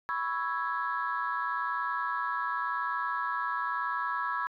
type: chord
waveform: sine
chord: C# minor seventh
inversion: third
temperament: equal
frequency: 987.8 / 1108.7 / 1318.5 / 1661.2 Hz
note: B5 / C#6 / E6 / G#6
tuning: 0 / 0 / 0 / 0 cents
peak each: -34 dBFS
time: 0.09-4.47 s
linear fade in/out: 0 ms
effects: tanh soft clip ceiling -21 dBFS